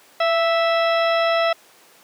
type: harmonic tone with a mistuned harmonic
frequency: 658 Hz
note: E5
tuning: 3 cents flat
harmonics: 1 / 2 / 3 / 4 / 5 / 6 / 8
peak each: -17 / -23 / -27 / -29 / -31 / -33 / -35 dBFS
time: 0.2-1.53 s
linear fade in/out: 5 ms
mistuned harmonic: 1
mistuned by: +29 cents
effects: pink hiss -50 dBFS RMS until 2.03 s + high-pass 400 Hz 12 dB/octave